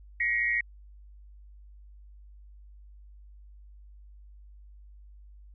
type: tone cluster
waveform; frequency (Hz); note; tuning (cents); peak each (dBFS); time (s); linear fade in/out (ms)
sine; 1901 / 2133 / 2247; A#6 / C7 / C#7; +33 / +33 / +23; -26 / -31 / -33; 0.2-0.61; 5
effects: added 50 Hz sine -48 dBFS peak until 5.54 s